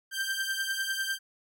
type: beating tone pair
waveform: sawtooth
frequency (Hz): 1568 / 1578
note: G6 / G6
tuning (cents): 0 / +11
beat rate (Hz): 10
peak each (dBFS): -29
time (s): 0.11-1.19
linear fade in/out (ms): 50
effects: none